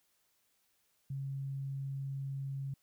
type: tone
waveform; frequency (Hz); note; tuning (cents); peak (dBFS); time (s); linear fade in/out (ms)
sine; 136.8; C#3; -23; -36; 1.1-2.74; 5
effects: white hiss -75 dBFS RMS until 2.82 s